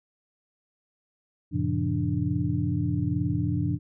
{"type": "tone cluster", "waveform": "sine", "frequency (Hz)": [91.6, 112.7, 135, 171.3, 294.3], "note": ["F#2", "A2", "C#3", "F3", "D4"], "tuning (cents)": [-17, 42, -45, -33, 4], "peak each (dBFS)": -30, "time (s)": [1.51, 3.79], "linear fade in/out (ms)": 50, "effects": []}